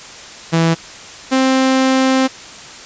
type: tone pair in turn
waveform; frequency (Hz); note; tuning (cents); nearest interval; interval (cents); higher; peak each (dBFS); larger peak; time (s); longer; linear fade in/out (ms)
sawtooth; 164.81 / 262.9; E3 / C4; 0 / +8; minor sixth; 808; second; -7; neither; 0.52-0.75 / 1.31-2.28; second; 20
effects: white hiss -34 dBFS RMS until 2.85 s + resampled to 16000 Hz